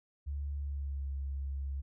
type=tone with pitch glide; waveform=sine; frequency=71.3 to 68.71 Hz; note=C#2 to C#2; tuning=+49 to -15 cents; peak=-34 dBFS; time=0.26-1.82 s; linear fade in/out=20 ms; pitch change=-64 cents; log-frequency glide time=0.58-1.08 s; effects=none